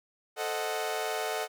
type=chord; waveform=sawtooth; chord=A diminished seventh; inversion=none; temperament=equal; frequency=440 / 523.3 / 622.3 / 740 Hz; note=A4 / C5 / Eb5 / Gb5; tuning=0 / 0 / 0 / 0 cents; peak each=-31 / -37 / -32 / -31 dBFS; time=0.36-1.48 s; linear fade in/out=50 ms; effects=none